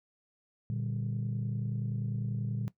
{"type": "chord", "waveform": "sine", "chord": "G minor", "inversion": "first", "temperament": "equal", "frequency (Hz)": [116.54, 146.83, 196], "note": ["Bb2", "D3", "G3"], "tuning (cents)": [0, 0, 0], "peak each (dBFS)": [-32, -36, -38], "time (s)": [0.7, 2.68], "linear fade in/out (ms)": 0, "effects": ["noise-tail reverb RT60 0.1 s tail -18 dB re dry", "tanh soft clip ceiling -25 dBFS"]}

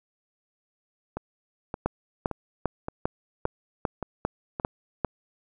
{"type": "two click trains", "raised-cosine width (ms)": 1, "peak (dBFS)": [-17, -10], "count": [7, 9], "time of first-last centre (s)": [[1.17, 4.599], [1.86, 5.047]], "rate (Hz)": [1.75, 2.51], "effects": []}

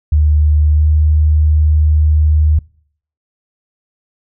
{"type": "tone with pitch glide", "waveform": "sine", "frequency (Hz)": [75.4, 76.54], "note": ["D2", "D#2"], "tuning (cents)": [46, -28], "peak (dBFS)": -7, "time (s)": [0.12, 2.59], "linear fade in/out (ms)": 5, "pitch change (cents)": 26, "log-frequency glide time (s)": [0.75, 0.82], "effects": ["noise-tail reverb RT60 0.6 s tail -25 dB re dry"]}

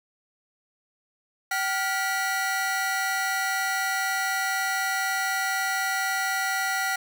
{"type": "tone cluster", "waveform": "45% pulse", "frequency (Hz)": [768, 1414, 1950], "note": ["G5", "F6", "B6"], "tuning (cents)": [-36, 21, -23], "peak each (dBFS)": -29, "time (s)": [1.51, 6.96], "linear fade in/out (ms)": 5, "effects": []}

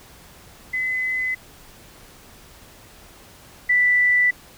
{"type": "tone pair in turn", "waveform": "sine", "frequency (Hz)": [2024, 1976.6], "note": ["B6", "B6"], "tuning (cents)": [42, 1], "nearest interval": "unison", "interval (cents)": 41, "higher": "first", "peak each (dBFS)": [-21, -14], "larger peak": "second", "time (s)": [[0.73, 1.35], [3.69, 4.31]], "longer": "neither", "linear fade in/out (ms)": 10, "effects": ["pink hiss -47 dBFS RMS until 4.57 s"]}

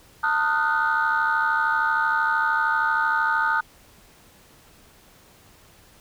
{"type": "tone cluster", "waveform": "sine", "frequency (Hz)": [897, 1241, 1440, 1513], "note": ["A5", "D#6", "F#6", "F#6"], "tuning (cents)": [33, -5, -47, 38], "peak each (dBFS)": -24, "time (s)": [0.23, 3.61], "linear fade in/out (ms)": 10, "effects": ["tanh soft clip ceiling -12 dBFS", "pink hiss -53 dBFS RMS until 6 s"]}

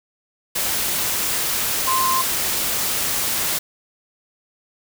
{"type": "tone in noise", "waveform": "sine", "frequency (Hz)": 1046.5, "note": "C6", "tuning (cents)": 0, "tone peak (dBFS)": -18, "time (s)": [1.87, 2.22], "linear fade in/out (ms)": 10, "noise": "white", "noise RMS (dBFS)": -22, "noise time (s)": [0.55, 3.59], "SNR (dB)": 1, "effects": []}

